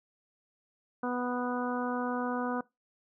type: harmonic tone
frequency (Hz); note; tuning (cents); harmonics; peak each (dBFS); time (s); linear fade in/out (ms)
246.9; B3; 0; 1 / 2 / 3 / 4 / 5 / 6; -33 / -36 / -38 / -39 / -40 / -41; 1.03-2.61; 5
effects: noise-tail reverb RT60 0.2 s tail -21 dB re dry